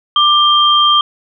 sine tone pair together, 1185 / 3180 Hz, D6 / G7, +15 / +24 cents, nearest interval octave + perfect fourth, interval 1709 cents, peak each -10 dBFS, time 0.16-1.01 s, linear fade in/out 2 ms, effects none

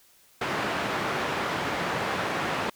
white band-pass noise, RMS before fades -29 dBFS, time 0.41-2.7 s, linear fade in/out 5 ms, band 110 to 1600 Hz, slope 12 dB/octave, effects white hiss -59 dBFS RMS until 2.75 s

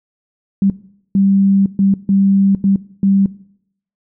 sine tone bursts at uneven times, 196 Hz, G3, in tune, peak -9 dBFS, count 6, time 0.62-0.7 / 1.15-1.66 / 1.79-1.94 / 2.09-2.55 / 2.64-2.76 / 3.03-3.26 s, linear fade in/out 2 ms, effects noise-tail reverb RT60 0.7 s tail -19 dB re dry

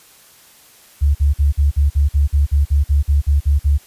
sine tone bursts, 71.7 Hz, D2, 41 cents flat, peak -10 dBFS, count 15, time 1.01-3.782 s, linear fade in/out 20 ms, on 140 ms, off 48 ms, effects white hiss -47 dBFS RMS until 3.86 s + resampled to 32000 Hz

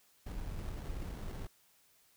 brown noise with sample-and-hold, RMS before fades -41 dBFS, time 0.26-1.47 s, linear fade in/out 5 ms, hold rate 2450 Hz, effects white hiss -68 dBFS RMS until 2.16 s

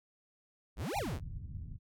square exponential two-way sweep, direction up then down, 40.06 to 932.3 to 40.06 Hz, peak -36 dBFS, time 0.76-1.21 s, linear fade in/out 50 ms, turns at 0.97 s
square tone with exponential growth, 808 Hz, G#5, 48 cents flat, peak -32 dBFS, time 0.86-0.99 s, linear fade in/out 2 ms, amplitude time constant 28 ms
white low-pass noise, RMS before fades -43 dBFS, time 0.93-1.79 s, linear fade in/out 50 ms, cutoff 130 Hz, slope 24 dB/octave
effects none

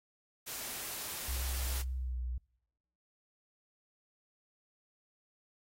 white noise, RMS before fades -41 dBFS, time 0.46-1.83 s, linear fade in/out 20 ms
sine tone with pitch glide, 64.4 to 61.46 Hz, C2 to B1, -27 to -8 cents, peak -34 dBFS, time 1.28-2.38 s, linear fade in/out 5 ms, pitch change -81 cents, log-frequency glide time 1.96-2.18 s
effects noise-tail reverb RT60 0.9 s tail -26 dB re dry + AAC 48 kbps

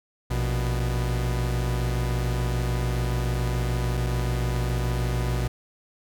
45% pulse tone pair together, 58.27 / 123.47 Hz, A#1 / B2, 0 / 0 cents, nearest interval octave + minor second, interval 1300 cents, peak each -26 dBFS, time 0.3-5.48 s, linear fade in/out 10 ms, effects none

